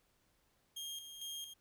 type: tone with tremolo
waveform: sawtooth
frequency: 3226 Hz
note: G7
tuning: 49 cents sharp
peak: -39 dBFS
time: 0.76-1.54 s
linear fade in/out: 10 ms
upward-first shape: square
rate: 2.2 Hz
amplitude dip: 55%
effects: pink hiss -75 dBFS RMS until 1.6 s